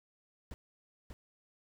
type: noise with echo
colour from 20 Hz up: brown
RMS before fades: -44 dBFS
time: 0.51-0.54 s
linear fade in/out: 0 ms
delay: 590 ms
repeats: 1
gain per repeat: -3 dB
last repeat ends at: 1.13 s
effects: none